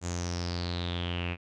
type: tone with low-pass filter sweep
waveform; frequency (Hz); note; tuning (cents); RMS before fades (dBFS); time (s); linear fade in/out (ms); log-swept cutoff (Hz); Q
sawtooth; 87.31; F2; 0; -33; 0.01-1.37; 50; 7200 to 2500; 7.5
effects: none